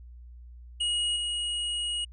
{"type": "tone with level steps", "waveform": "square", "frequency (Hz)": 2890, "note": "F#7", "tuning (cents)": -41, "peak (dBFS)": [-26, -29], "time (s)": [0.8, 2.05], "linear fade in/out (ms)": 10, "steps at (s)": 1.16, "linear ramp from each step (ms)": 2, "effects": ["added 60 Hz sine -44 dBFS peak until 2.12 s", "resampled to 24000 Hz"]}